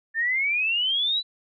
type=exponential sweep; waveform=sine; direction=up; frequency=1771 to 4018 Hz; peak=-21 dBFS; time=0.14-1.23 s; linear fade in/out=50 ms; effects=none